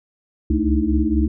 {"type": "tone cluster", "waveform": "sine", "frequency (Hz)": [67, 71.3, 219.3, 302.8, 320.4], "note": ["C2", "C#2", "A3", "D#4", "E4"], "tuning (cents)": [42, 49, -6, -47, -49], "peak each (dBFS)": -22, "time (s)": [0.5, 1.28], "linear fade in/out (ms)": 5, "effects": []}